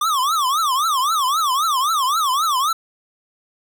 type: tone with vibrato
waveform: square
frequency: 1161 Hz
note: D6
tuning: 20 cents flat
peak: -17 dBFS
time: 0.01-2.73 s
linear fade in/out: 5 ms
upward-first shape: triangle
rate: 3.8 Hz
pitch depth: 280 cents each way
effects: none